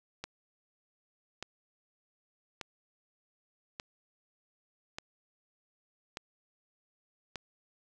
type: click train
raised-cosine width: 0.2 ms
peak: -21 dBFS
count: 7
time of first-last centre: 0.24-7.357 s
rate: 0.843 Hz
effects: none